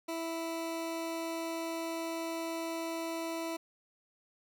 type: tone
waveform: 20% pulse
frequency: 329.6 Hz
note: E4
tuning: in tune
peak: -30 dBFS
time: 0.08-3.57 s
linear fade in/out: 10 ms
effects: none